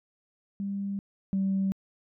sine tone pair in turn, 198.7 / 193.38 Hz, G3 / G3, +24 / -23 cents, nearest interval unison, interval 47 cents, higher first, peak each -29 / -23 dBFS, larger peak second, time 0.6-0.99 / 1.33-1.72 s, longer neither, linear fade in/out 0 ms, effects tanh soft clip ceiling -20 dBFS

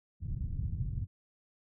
white low-pass noise, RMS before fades -35 dBFS, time 0.2-1.07 s, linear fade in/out 50 ms, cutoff 130 Hz, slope 24 dB/octave, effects none

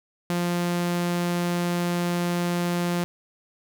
sawtooth tone, 174.61 Hz, F3, in tune, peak -19 dBFS, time 0.3-3.04 s, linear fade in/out 0 ms, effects none

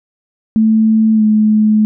sine tone with pitch glide, 220 to 214.5 Hz, A3 to A3, 0 to -44 cents, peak -7 dBFS, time 0.56-1.85 s, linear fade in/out 0 ms, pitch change -44 cents, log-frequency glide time 1.14-1.23 s, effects none

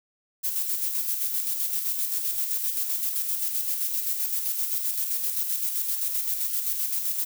violet noise with tremolo, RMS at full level -26 dBFS, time 0.43-7.25 s, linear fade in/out 20 ms, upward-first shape square, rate 7.7 Hz, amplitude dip 40%, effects none

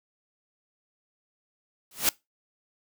white noise with exponential growth, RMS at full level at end -18 dBFS, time 1.91-2.09 s, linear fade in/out 2 ms, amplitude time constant 38 ms, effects noise-tail reverb RT60 0.2 s tail -22 dB re dry

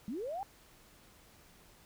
sine linear sweep, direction up, 190.1 to 821 Hz, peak -36 dBFS, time 0.08-0.43 s, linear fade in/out 0 ms, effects pink hiss -61 dBFS RMS until 1.85 s

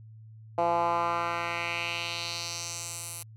10% pulse tone with band-pass filter sweep, 170.6 Hz, F3, 40 cents flat, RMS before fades -31 dBFS, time 0.58-3.23 s, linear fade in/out 2 ms, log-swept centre 710 to 11000 Hz, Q 2.2, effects added 110 Hz sine -46 dBFS peak until 3.36 s

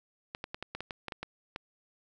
clicks, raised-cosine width 0.3 ms, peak -21 dBFS, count 11, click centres 0.349 / 0.441 / 0.545 / 0.626 / 0.75 / 0.806 / 0.908 / 1.083 / 1.122 / 1.23 / 1.561 s, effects none

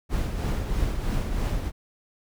brown noise with tremolo, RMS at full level -24 dBFS, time 0.09-1.72 s, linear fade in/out 50 ms, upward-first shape triangle, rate 3.1 Hz, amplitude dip 50%, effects none

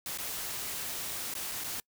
white noise with dropouts, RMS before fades -37 dBFS, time 0.06-1.8 s, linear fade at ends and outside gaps 1 ms, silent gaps 0.175-0.185 / 1.339-1.351 / 1.515-1.518 / 1.639-1.643 s, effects noise-tail reverb RT60 0.1 s tail -26 dB re dry

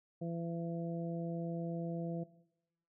harmonic tone, 168.3 Hz, E3, 36 cents sharp, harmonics 1 / 2 / 3 / 4, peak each -38 / -44 / -45 / -48 dBFS, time 0.21-2.24 s, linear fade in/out 10 ms, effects noise-tail reverb RT60 0.8 s tail -18 dB re dry

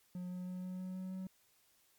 triangle tone with pitch steps, 180 / 181.25 / 182.51 / 183.78 / 185.06 / 186.35 / 187.64 Hz, F#3 / F#3 / F#3 / F#3 / F#3 / F#3 / F#3, -47 / -35 / -23 / -11 / +1 / +13 / +25 cents, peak -38 dBFS, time 0.15-1.27 s, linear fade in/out 2 ms, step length 160 ms, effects white hiss -71 dBFS RMS until 1.98 s + MP3 96 kbps

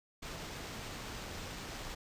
pink noise with sample-and-hold, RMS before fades -44 dBFS, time 0.22-1.95 s, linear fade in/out 10 ms, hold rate 11025 Hz, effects resampled to 32000 Hz

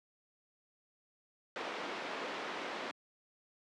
pink band-pass noise, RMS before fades -41 dBFS, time 1.56-2.91 s, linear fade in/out 0 ms, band 330 to 3000 Hz, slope 12 dB/octave, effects high-pass 200 Hz 12 dB/octave + low-pass 7000 Hz 12 dB/octave

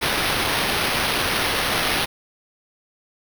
violet noise with sample-and-hold, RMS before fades -22 dBFS, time 0.01-2.06 s, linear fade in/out 20 ms, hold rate 7350 Hz, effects none

